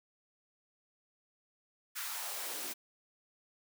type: noise with high-pass filter sweep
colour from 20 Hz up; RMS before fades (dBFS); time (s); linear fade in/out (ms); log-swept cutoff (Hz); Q
white; -40; 1.95-2.74; 20; 1500 to 240; 1.9
effects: none